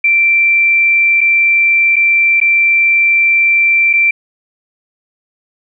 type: tone with dropouts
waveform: sine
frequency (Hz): 2349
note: D7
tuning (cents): 0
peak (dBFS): -7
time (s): 0.04-4.11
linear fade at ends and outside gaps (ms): 5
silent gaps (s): 1.208-1.212 / 1.959-1.964 / 2.402-2.413 / 3.931-3.935
effects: none